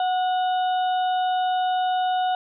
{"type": "harmonic tone with a mistuned harmonic", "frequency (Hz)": 737, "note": "F#5", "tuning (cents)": -7, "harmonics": [1, 2, 4, 5], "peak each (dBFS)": [-20, -34, -37, -38], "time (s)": [0, 2.35], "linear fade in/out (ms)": 2, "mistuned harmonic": 2, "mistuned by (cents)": -26, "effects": []}